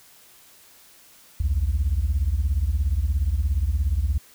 sine beating tone pair, 61.6 / 78.6 Hz, B1 / D#2, -4 / +18 cents, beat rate 17 Hz, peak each -21 dBFS, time 1.4-4.18 s, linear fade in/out 5 ms, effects tanh soft clip ceiling -15 dBFS + white hiss -52 dBFS RMS until 4.34 s

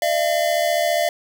square tone pair together, 605 / 679.7 Hz, D#5 / F5, -49 / -47 cents, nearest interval major second, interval 202 cents, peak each -22 / -20 dBFS, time 0.02-1.09 s, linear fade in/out 2 ms, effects none

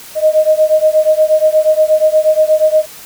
sine beating tone pair, 618 / 626.4 Hz, D#5 / D#5, -12 / +11 cents, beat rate 8.4 Hz, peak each -10 / -11 dBFS, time 0.15-2.86 s, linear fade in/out 50 ms, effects white hiss -34 dBFS RMS until 3.05 s

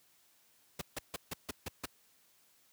pink noise bursts, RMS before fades -38 dBFS, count 7, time 0.79-1.858 s, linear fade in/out 5 ms, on 24 ms, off 150 ms, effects white hiss -68 dBFS RMS until 2.72 s + high-pass 80 Hz 12 dB/octave

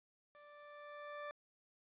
20% pulse tone with level ramp, 587.3 Hz, D5, in tune, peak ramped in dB -54 to -38 dBFS, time 0.35-1.31 s, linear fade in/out 0 ms, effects resampled to 8000 Hz + 13-bit

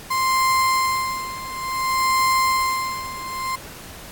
35% pulse tone with tremolo, 1046.5 Hz, C6, in tune, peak -14 dBFS, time 0.1-3.56 s, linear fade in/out 10 ms, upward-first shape sine, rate 0.57 Hz, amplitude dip 80%, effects pink hiss -39 dBFS RMS until 4.11 s + AAC 64 kbps

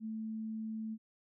sine tone, 220 Hz, A3, in tune, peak -37 dBFS, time 0-0.98 s, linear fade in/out 50 ms, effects none

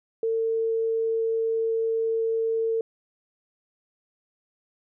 sine tone, 451 Hz, A4, 43 cents sharp, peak -22 dBFS, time 0.23-2.81 s, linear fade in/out 2 ms, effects none

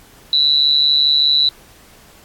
sine tone with amplitude modulation, 3951 Hz, B7, in tune, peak -7 dBFS, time 0.33-1.49 s, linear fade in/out 2 ms, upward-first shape sine, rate 145 Hz, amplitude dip 80%, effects pink hiss -46 dBFS RMS until 2.24 s + AAC 64 kbps

